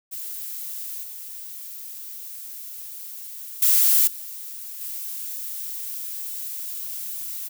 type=noise with level steps; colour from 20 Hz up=violet; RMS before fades=-33 / -37 / -17 / -36 / -32 dBFS; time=0.11-7.49 s; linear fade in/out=20 ms; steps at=1.03 / 3.62 / 4.07 / 4.81 s; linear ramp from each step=5 ms; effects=none